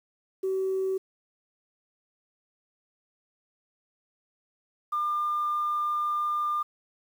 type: tone pair in turn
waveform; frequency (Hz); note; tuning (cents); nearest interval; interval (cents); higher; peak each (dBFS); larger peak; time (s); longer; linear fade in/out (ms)
sine; 380.8 / 1201; F#4 / D6; +50 / +38; octave + minor sixth; 1988; second; -24; neither; 0.43-0.98 / 4.92-6.63; second; 10
effects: tanh soft clip ceiling -21 dBFS + 9-bit